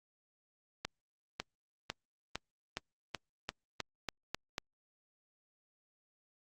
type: accelerating click train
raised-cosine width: 0.2 ms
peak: -18 dBFS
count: 11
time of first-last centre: 0.85-4.581 s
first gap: 550 ms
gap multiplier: 0.91
effects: Opus 48 kbps